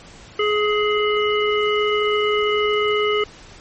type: harmonic tone with a mistuned harmonic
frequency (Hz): 420.5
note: G#4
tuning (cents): +22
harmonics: 1 / 3 / 5 / 7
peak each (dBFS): -18 / -23 / -25 / -26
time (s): 0.39-3.24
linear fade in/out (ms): 5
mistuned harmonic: 5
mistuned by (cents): -17
effects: pink hiss -43 dBFS RMS until 3.6 s + MP3 32 kbps